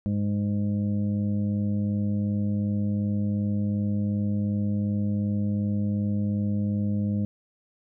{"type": "harmonic tone", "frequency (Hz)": 102.7, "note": "G#2", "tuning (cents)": -19, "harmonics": [1, 2, 3, 5, 6], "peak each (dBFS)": [-27, -25, -38, -42, -47], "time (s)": [0.06, 7.25], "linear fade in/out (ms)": 0, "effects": []}